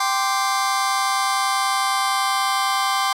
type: chord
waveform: sawtooth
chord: G suspended fourth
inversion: none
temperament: just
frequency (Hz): 784 / 1045.3 / 1176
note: G5 / C6 / D6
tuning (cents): 0 / -2 / +2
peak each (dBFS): -19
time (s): 0-3.13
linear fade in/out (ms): 5
effects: low-pass 12000 Hz 12 dB/octave